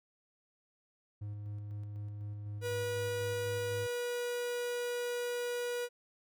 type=tone with tremolo; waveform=triangle; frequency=103.6 Hz; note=G#2; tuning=4 cents flat; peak=-36 dBFS; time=1.21-3.87 s; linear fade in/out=10 ms; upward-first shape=square; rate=4 Hz; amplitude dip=25%
type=tone; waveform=45% pulse; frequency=484.7 Hz; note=B4; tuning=32 cents flat; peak=-34 dBFS; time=2.61-5.89 s; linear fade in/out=50 ms
effects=none